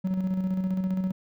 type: tone with tremolo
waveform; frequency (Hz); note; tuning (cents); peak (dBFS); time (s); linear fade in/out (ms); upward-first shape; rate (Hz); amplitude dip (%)
triangle; 187.2; F#3; +20; -21; 0.04-1.12; 10; square; 15; 40
effects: none